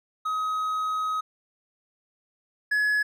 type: tone pair in turn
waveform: triangle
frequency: 1266 / 1694.2 Hz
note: D#6 / G#6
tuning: +30 / +34 cents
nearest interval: perfect fourth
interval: 504 cents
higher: second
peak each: -23 / -19 dBFS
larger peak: second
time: 0.25-1.21 / 2.71-3.03 s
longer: first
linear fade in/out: 10 ms
effects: none